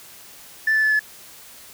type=tone with pitch steps; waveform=sine; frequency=1760 / 1746.8 / 1733.8 / 1720.8 Hz; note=A6 / A6 / A6 / A6; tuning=0 / -13 / -26 / -39 cents; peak=-14 dBFS; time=0.67-0.994 s; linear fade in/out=5 ms; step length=81 ms; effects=tanh soft clip ceiling -13 dBFS + white hiss -44 dBFS RMS until 1.73 s